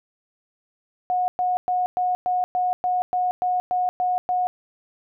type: tone bursts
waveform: sine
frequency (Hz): 727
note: F#5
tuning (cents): -31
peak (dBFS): -19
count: 12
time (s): 1.1-4.47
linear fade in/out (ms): 0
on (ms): 180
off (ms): 110
effects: none